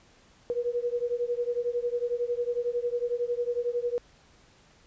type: beating tone pair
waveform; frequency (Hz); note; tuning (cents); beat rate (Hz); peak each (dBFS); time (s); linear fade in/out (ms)
sine; 477.3 / 488.3; A#4 / B4; +41 / -20; 11; -29 / -30; 0.5-3.98; 0
effects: pink hiss -59 dBFS RMS until 4.86 s + resampled to 16000 Hz